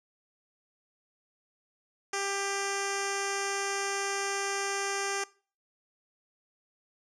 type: tone with low-pass filter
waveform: 10% pulse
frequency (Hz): 396.1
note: G4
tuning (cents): +18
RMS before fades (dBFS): -32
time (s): 2.13-5.24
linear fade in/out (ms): 5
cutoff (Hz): 7500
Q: 2.8
effects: noise-tail reverb RT60 0.4 s tail -22 dB re dry